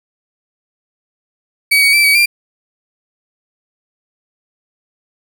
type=tone with pitch steps; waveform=35% pulse; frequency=2270 / 2248 / 2330 / 2271 / 2379 Hz; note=C#7 / C#7 / D7 / C#7 / D7; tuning=+41 / +24 / -14 / +41 / +22 cents; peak=-6 dBFS; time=1.71-2.26 s; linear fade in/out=10 ms; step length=110 ms; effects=none